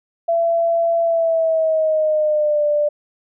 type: tone with pitch glide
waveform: sine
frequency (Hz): 672 to 591.8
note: E5 to D5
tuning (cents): +33 to +13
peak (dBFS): -14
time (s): 0.28-2.89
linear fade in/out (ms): 10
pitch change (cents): -220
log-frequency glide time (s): 1.02-2.64
effects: none